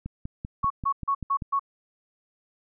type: click train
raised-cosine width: 5 ms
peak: -21 dBFS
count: 8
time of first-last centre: 0.06-1.422 s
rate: 5.14 Hz
type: tone bursts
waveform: sine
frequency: 1108.7 Hz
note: C#6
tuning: in tune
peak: -21 dBFS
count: 5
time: 0.63-1.595 s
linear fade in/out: 10 ms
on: 73 ms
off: 150 ms
effects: none